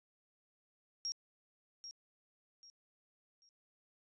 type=tone with echo; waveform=sine; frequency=5590 Hz; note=F8; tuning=1 cent sharp; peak=-36 dBFS; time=1.05-1.12 s; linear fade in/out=0 ms; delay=790 ms; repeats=3; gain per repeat=-10 dB; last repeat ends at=3.49 s; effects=resampled to 22050 Hz